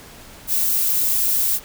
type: noise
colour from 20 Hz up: violet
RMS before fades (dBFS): -19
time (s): 0.47-1.6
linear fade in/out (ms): 50
effects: pink hiss -42 dBFS RMS until 1.64 s